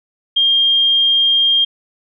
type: tone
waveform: sine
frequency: 3212 Hz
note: G7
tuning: 41 cents sharp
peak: -10 dBFS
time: 0.36-1.65 s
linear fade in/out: 10 ms
effects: none